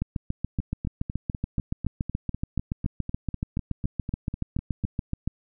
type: two click trains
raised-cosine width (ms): 5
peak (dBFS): -18 / -14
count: 18 / 38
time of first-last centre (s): 0.6-4.839 / 0.02-5.276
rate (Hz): 4.01 / 7.04
effects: none